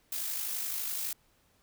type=noise with amplitude modulation; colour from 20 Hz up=blue; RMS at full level=-33 dBFS; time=0.12-1.13 s; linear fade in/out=5 ms; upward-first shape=sine; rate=51.9 Hz; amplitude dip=40%; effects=pink hiss -68 dBFS RMS until 1.62 s